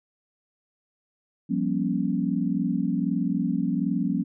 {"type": "chord", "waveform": "sine", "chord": "G half-diminished seventh", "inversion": "third", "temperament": "equal with one note detuned", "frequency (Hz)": [174.61, 196, 238.5, 277.2], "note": ["F3", "G3", "Bb3", "Db4"], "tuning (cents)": [0, 0, 40, 0], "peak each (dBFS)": -28, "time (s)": [1.49, 4.24], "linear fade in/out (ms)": 20, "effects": []}